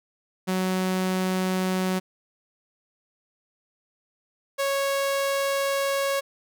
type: tone pair in turn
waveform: sawtooth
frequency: 186.1 / 552.4 Hz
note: F#3 / C#5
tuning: +10 / -6 cents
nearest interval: octave + perfect fifth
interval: 1884 cents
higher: second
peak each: -19 dBFS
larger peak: neither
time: 0.47-2 / 4.58-6.21 s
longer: second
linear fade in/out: 20 ms
effects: none